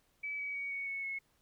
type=tone with pitch steps; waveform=sine; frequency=2295 / 2273 / 2250 / 2228 / 2207 / 2185 Hz; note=D7 / C#7 / C#7 / C#7 / C#7 / C#7; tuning=-40 / +43 / +25 / +8 / -8 / -26 cents; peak=-36 dBFS; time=0.23-1.19 s; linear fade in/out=10 ms; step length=160 ms; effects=pink hiss -73 dBFS RMS until 1.41 s